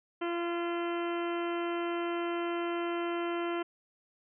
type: harmonic tone with a mistuned harmonic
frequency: 343.4 Hz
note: F4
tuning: 29 cents flat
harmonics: 1 / 2 / 3 / 4 / 5 / 6 / 7 / 8 / 9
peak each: -32 / -39 / -41 / -41 / -48 / -47 / -51 / -48 / -48 dBFS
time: 0.21-3.63 s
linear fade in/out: 10 ms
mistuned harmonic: 8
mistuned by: -27 cents
effects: none